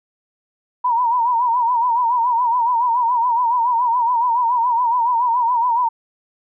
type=tone with vibrato; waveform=sine; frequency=957 Hz; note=A#5; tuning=45 cents sharp; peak=-14 dBFS; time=0.84-5.89 s; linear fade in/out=10 ms; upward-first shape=sine; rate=7.1 Hz; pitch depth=88 cents each way; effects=none